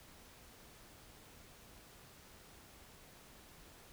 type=silence; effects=pink hiss -59 dBFS RMS until 3.92 s